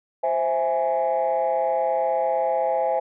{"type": "chord", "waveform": "sine", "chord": "C augmented", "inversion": "none", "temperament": "equal", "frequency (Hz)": [523.3, 659.3, 830.6], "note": ["C5", "E5", "G#5"], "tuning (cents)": [0, 0, 0], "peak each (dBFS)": -23, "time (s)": [0.23, 3], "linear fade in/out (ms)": 10, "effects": ["tanh soft clip ceiling -14 dBFS"]}